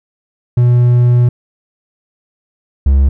triangle tone pair in turn, 121.9 / 68.41 Hz, B2 / C#2, -22 / -22 cents, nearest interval minor seventh, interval 1000 cents, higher first, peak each -4 dBFS, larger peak neither, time 0.57-1.29 / 2.86-3.09 s, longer first, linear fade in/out 5 ms, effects none

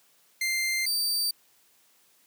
sawtooth tone pair in turn, 2093 / 4643 Hz, C7 / D8, 0 / -21 cents, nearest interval octave + major second, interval 1379 cents, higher second, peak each -22 dBFS, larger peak neither, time 0.41-0.86 / 0.86-1.31 s, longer neither, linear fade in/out 5 ms, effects white hiss -63 dBFS RMS until 2.26 s + high-pass 150 Hz 12 dB/octave

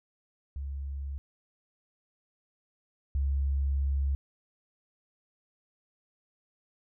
sine tone pair in turn, 69.3 / 68.99 Hz, C#2 / C#2, 0 / -8 cents, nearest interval unison, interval 8 cents, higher first, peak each -33 / -25 dBFS, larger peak second, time 0.56-1.18 / 3.15-4.15 s, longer second, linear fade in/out 0 ms, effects none

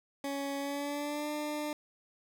20% pulse tone with pitch glide, 279 to 299 Hz, C#4 to D4, +11 to +31 cents, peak -29 dBFS, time 0.24-1.73 s, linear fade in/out 2 ms, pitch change +120 cents, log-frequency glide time 0.58-1.29 s, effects none

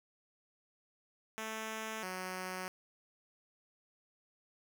5% pulse tone pair in turn, 220 / 185 Hz, A3 / F#3, 0 / 0 cents, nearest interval minor third, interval 300 cents, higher first, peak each -28 dBFS, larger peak neither, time 1.38-2.03 / 2.03-2.68 s, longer neither, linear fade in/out 0 ms, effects none

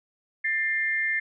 sine tone pair together, 1781.9 / 2100 Hz, A6 / C7, +21 / +6 cents, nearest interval minor third, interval 285 cents, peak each -26 dBFS, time 0.44-1.2 s, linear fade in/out 10 ms, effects none

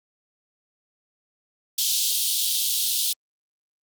pink high-pass noise, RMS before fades -23 dBFS, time 1.78-3.13 s, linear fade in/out 5 ms, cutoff 3200 Hz, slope 48 dB/octave, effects Opus 48 kbps

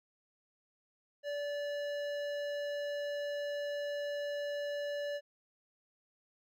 triangle tone with hard clipping, 579 Hz, D5, 25 cents flat, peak -37 dBFS, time 1.23-5.21 s, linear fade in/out 50 ms, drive 18 dB, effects none

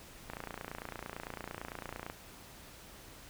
click train, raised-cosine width 0.5 ms, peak -25 dBFS, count 53, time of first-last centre 0.3-2.099 s, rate 28.9 Hz, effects pink hiss -53 dBFS RMS until 3.29 s

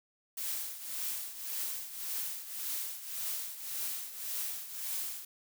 blue noise with tremolo, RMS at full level -35 dBFS, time 0.37-5.25 s, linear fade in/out 5 ms, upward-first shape triangle, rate 1.8 Hz, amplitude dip 75%, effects none

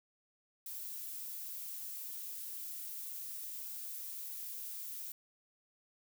violet noise, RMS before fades -44 dBFS, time 0.66-5.12 s, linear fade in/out 2 ms, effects none

